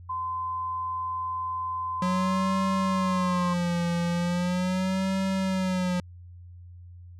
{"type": "tone with pitch glide", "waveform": "sine", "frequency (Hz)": [1028, 1058.1], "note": ["C6", "C6"], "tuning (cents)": [-31, 19], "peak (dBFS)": -28, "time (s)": [0.09, 3.54], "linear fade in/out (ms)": 10, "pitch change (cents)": 50, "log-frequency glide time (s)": [2.04, 2.37]}
{"type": "tone with vibrato", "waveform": "square", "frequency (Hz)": 181.4, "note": "F#3", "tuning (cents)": -34, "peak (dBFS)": -25, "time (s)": [2.02, 6], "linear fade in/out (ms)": 2, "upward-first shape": "sine", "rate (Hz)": 0.39, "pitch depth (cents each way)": 94}
{"effects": ["added 88 Hz sine -43 dBFS peak until 7.19 s", "low-pass 8000 Hz 12 dB/octave"]}